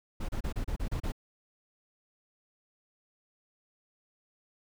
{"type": "noise bursts", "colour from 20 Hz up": "brown", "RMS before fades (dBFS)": -32, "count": 8, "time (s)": [0.2, 1.121], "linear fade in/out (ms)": 10, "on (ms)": 88, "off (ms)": 31, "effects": []}